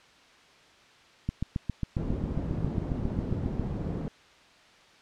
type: click train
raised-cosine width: 5 ms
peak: -16 dBFS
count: 18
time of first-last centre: 1.29-3.597 s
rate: 7.37 Hz
type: low-pass noise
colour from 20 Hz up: white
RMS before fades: -33 dBFS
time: 1.97-4.08 s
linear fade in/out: 0 ms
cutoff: 230 Hz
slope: 12 dB/octave
effects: white hiss -56 dBFS RMS until 5.01 s + low-pass 4000 Hz 12 dB/octave